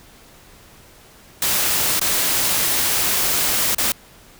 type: noise with dropouts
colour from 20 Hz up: white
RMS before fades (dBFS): -19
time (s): 1.42-3.92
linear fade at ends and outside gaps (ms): 2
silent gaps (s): 1.996-2.013 / 3.748-3.782
effects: pink hiss -47 dBFS RMS until 4.39 s